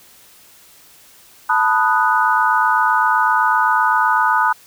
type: chord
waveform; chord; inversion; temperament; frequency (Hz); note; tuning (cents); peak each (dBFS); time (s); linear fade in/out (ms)
sine; B dominant seventh; third; equal; 880 / 987.8 / 1244.5 / 1480; A5 / B5 / D#6 / F#6; 0 / 0 / 0 / 0; -18; 1.49-4.53; 10
effects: white hiss -47 dBFS RMS until 4.66 s